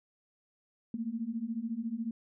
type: beating tone pair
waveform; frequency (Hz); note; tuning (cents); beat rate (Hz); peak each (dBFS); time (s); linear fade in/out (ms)
sine; 220 / 234; A3 / A#3; 0 / +7; 14; -37 / -35; 0.94-2.11; 2
effects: none